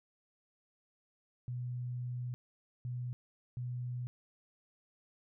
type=tone bursts at uneven times; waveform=sine; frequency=123.47 Hz; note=B2; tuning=in tune; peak=-36 dBFS; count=3; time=1.48-2.34 / 2.85-3.13 / 3.57-4.07 s; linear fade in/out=0 ms; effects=none